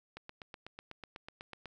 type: click train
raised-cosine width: 0.3 ms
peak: -29 dBFS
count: 13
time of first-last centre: 0.17-1.657 s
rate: 8.07 Hz
effects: none